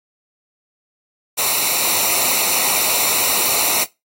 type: noise with comb filter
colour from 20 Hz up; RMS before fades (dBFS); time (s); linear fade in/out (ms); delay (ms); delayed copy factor
white; -17; 1.37-3.85; 20; 0.61; -0.75
effects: noise-tail reverb RT60 0.2 s tail -19 dB re dry + AAC 48 kbps